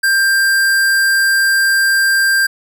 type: tone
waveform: square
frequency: 1586 Hz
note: G6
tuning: 20 cents sharp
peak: -11 dBFS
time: 0.03-2.47 s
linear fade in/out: 10 ms
effects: none